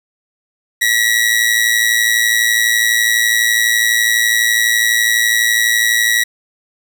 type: tone with amplitude modulation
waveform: sawtooth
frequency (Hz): 1924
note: B6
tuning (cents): -46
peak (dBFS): -5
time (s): 0.81-6.24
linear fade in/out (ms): 10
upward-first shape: sine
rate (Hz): 112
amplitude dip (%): 60
effects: none